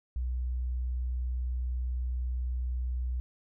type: tone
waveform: sine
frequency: 62 Hz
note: B1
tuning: 7 cents sharp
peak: -29 dBFS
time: 0.16-3.2 s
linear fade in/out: 0 ms
effects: none